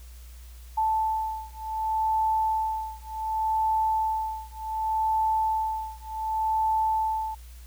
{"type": "beating tone pair", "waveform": "sine", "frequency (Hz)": [878, 878.67], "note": ["A5", "A5"], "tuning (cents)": [-4, -3], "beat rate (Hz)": 0.67, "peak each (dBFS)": -27, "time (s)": [0.77, 7.35], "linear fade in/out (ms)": 10, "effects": ["added 60 Hz sine -42 dBFS peak until 7.66 s", "white hiss -55 dBFS RMS until 7.66 s"]}